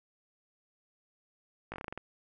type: slowing click train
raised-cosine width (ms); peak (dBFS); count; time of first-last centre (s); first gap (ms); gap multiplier
0.5; -24; 9; 1.72-1.976; 18; 1.16
effects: none